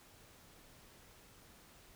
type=silence; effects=pink hiss -61 dBFS RMS until 1.95 s